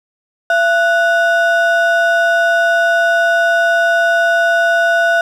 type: ring-modulated tone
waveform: triangle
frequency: 1077 Hz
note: C6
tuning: 50 cents sharp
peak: -5 dBFS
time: 0.5-5.21 s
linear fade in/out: 2 ms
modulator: 400 Hz
effects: none